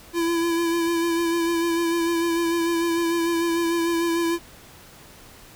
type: tone with vibrato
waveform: square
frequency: 336.8 Hz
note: E4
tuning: 37 cents sharp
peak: -21 dBFS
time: 0.13-4.39 s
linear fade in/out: 50 ms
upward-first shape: sine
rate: 6.7 Hz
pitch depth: 27 cents each way
effects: pink hiss -47 dBFS RMS until 5.55 s